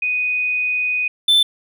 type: tone pair in turn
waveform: sine / triangle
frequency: 2489 / 3531 Hz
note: D#7 / A7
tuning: 0 / +5 cents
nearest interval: tritone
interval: 605 cents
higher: second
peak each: -17 / -9 dBFS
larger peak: second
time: 0.02-1.08 / 1.28-1.43 s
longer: first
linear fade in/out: 5 ms
effects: none